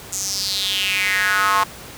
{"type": "tone with high-pass filter sweep", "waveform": "square", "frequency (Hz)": 98, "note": "G2", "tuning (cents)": 0, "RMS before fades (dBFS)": -20, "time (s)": [0.12, 1.64], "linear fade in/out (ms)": 10, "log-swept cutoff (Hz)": [7100, 1000], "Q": 5, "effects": ["pink hiss -37 dBFS RMS until 1.97 s", "high-pass 60 Hz 12 dB/octave"]}